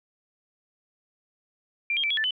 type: tone with pitch steps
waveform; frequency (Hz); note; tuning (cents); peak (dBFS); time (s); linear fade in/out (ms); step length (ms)
sine; 2371 / 3224 / 2329 / 3346 / 1759 / 3019; D7 / G7 / D7 / G#7 / A6 / F#7; +16 / +48 / -15 / +12 / -1 / +34; -23; 1.9-2.308; 2; 68
effects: none